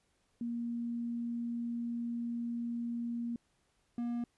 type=tone pair in turn; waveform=sine / triangle; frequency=235.7 / 238 Hz; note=A#3 / A#3; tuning=+19 / +36 cents; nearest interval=unison; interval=17 cents; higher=second; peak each=-34 / -31 dBFS; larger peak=second; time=0.41-3.36 / 3.98-4.24 s; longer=first; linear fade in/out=2 ms; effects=pink hiss -75 dBFS RMS until 4.37 s + resampled to 24000 Hz